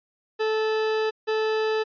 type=tone pair in turn; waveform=40% pulse; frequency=436.4 / 436.4 Hz; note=A4 / A4; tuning=-14 / -14 cents; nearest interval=unison; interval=0 cents; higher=neither; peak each=-21 dBFS; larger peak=neither; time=0.39-1.11 / 1.27-1.84 s; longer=first; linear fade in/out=20 ms; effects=resampled to 11025 Hz